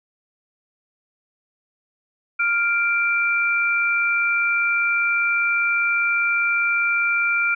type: tone pair together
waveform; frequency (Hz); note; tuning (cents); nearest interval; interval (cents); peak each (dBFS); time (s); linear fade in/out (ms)
sine; 1400 / 2355; F6 / D7; +4 / +4; major sixth; 900; -20; 2.39-7.55; 10
effects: none